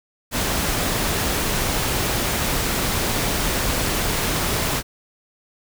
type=noise; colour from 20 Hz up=pink; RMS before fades=-22 dBFS; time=0.31-4.83 s; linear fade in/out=50 ms; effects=none